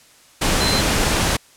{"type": "tone in noise", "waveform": "sine", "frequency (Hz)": 4088, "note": "C8", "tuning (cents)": -41, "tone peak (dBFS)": -21, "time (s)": [0.6, 0.81], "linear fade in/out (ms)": 10, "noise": "pink", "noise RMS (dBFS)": -18, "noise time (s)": [0.41, 1.37], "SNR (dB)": -6, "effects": ["white hiss -50 dBFS RMS until 1.56 s", "low-pass 10000 Hz 12 dB/octave"]}